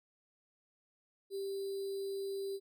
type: tone with sample-and-hold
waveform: sine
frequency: 392.2 Hz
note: G4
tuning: 1 cent sharp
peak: -36 dBFS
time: 1.3-2.6 s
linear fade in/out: 50 ms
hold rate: 4410 Hz
effects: none